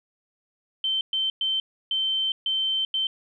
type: tone bursts at uneven times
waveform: sine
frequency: 3100 Hz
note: G7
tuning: 20 cents flat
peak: -22 dBFS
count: 6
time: 0.84-1.01 / 1.13-1.3 / 1.41-1.6 / 1.91-2.32 / 2.46-2.85 / 2.94-3.07 s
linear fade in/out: 2 ms
effects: none